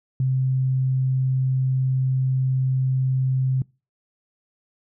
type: tone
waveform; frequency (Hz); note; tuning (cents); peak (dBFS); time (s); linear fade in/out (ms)
sine; 130.81; C3; 0; -18; 0.2-3.62; 2
effects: noise-tail reverb RT60 0.3 s tail -25 dB re dry